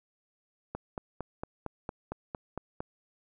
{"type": "click train", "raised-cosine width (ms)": 1, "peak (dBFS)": -21, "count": 10, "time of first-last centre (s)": [0.75, 2.805], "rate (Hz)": 4.38, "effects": []}